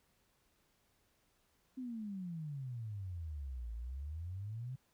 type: exponential two-way sweep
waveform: sine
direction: down then up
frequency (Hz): 263.6 to 55 to 133.2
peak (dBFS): -40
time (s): 1.77-4.76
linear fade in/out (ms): 10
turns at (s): 3.73
effects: pink hiss -75 dBFS RMS until 4.93 s